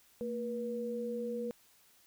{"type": "tone pair together", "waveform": "sine", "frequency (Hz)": [227.5, 482], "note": ["A#3", "B4"], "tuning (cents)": [-42, -42], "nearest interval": "octave + minor second", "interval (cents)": 1300, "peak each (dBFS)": [-39, -36], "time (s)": [0.21, 1.51], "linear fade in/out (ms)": 0, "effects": ["white hiss -65 dBFS RMS until 2.06 s"]}